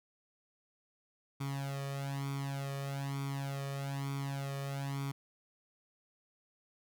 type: tone with flanger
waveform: sawtooth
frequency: 138.59 Hz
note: C#3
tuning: in tune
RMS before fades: -38 dBFS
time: 1.4-5.12 s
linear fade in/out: 10 ms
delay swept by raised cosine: 0.87 to 1.68 ms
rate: 1.1 Hz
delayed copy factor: +0.8
effects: none